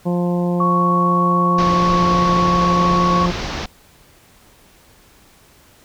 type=harmonic tone; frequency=175.8 Hz; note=F3; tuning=12 cents sharp; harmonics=1 / 2 / 3 / 4 / 5 / 6; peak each=-17 / -24 / -25 / -31 / -32 / -35 dBFS; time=0.05-3.32 s; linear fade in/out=20 ms
type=tone; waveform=sine; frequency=1111 Hz; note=C#6; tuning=4 cents sharp; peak=-15 dBFS; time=0.6-3.26 s; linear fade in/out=5 ms
type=low-pass noise; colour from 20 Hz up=pink; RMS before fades=-25 dBFS; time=1.58-3.66 s; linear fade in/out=5 ms; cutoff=5900 Hz; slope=48 dB/octave
effects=pink hiss -50 dBFS RMS until 5.84 s